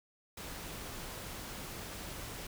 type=noise; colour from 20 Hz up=pink; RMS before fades=-44 dBFS; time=0.37-2.47 s; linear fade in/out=5 ms; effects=none

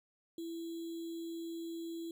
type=tone with sample-and-hold; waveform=sine; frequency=332.7 Hz; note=E4; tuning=16 cents sharp; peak=-39 dBFS; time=0.38-2.11 s; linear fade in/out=2 ms; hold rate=3675 Hz; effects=none

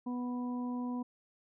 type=harmonic tone; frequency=246.6 Hz; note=B3; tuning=2 cents flat; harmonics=1 / 2 / 3 / 4; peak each=-34 / -49 / -50 / -46 dBFS; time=0.06-1.03 s; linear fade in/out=10 ms; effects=none

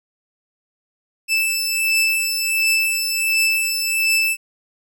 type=beating tone pair; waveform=sawtooth; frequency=2637 / 2638.4 Hz; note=E7 / E7; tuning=0 / +1 cents; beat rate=1.4 Hz; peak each=-19 / -15 dBFS; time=1.28-4.37 s; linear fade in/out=50 ms; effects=none

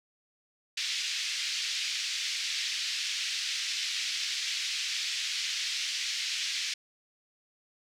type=band-pass noise; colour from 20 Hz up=white; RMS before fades=-33 dBFS; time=0.77-6.74 s; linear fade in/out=5 ms; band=2100 to 5500 Hz; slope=24 dB/octave; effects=none

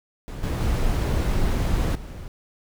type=noise with level steps; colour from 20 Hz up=brown; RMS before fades=-32 / -24 / -22 / -36 dBFS; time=0.28-2.28 s; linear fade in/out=0 ms; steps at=0.43 / 0.6 / 1.95 s; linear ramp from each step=5 ms; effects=none

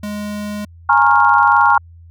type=tone; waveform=square; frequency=207.7 Hz; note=G#3; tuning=in tune; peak=-23 dBFS; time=0.03-0.65 s; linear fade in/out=5 ms
type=chord; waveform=sine; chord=Bb minor seventh; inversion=third; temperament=equal with one note detuned; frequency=830.6 / 932.3 / 1088.4 / 1396.9 Hz; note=Ab5 / Bb5 / Db6 / F6; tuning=0 / 0 / -32 / 0 cents; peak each=-14 dBFS; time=0.89-1.78 s; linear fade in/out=5 ms
type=click train; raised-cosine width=0.2 ms; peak=-22 dBFS; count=19; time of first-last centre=0.93-1.748 s; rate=22 Hz
effects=added 84 Hz sine -38 dBFS peak until 2.1 s

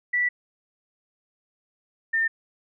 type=tone pair in turn; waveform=sine; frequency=1961 / 1807.2 Hz; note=B6 / A6; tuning=-13 / +46 cents; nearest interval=minor second; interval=141 cents; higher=first; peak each=-20 dBFS; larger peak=neither; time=0.13-0.29 / 2.13-2.28 s; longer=first; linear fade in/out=10 ms; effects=none

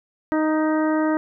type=harmonic tone with a mistuned harmonic; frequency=311.1 Hz; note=D#4; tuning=in tune; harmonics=1 / 2 / 3 / 4 / 5 / 6; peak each=-19 / -25 / -29 / -31 / -33 / -35 dBFS; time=0.32-1.17 s; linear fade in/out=0 ms; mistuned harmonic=6; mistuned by=+22 cents; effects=none

